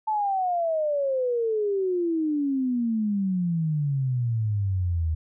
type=exponential sweep; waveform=sine; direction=down; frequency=880 to 77.78 Hz; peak=-22 dBFS; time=0.07-5.15 s; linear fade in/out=10 ms; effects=none